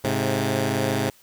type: tone pair together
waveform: 10% pulse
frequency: 105.9 / 133.28 Hz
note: G#2 / C3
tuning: +34 / +32 cents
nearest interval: major third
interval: 398 cents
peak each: -16 dBFS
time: 0.04-1.1 s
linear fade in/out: 5 ms
effects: white hiss -55 dBFS RMS until 1.22 s